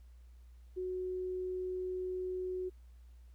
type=tone; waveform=sine; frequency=368.3 Hz; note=F#4; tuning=8 cents flat; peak=-35 dBFS; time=0.76-2.7 s; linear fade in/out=20 ms; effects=added 60 Hz sine -53 dBFS peak until 3.34 s + pink hiss -75 dBFS RMS until 3.34 s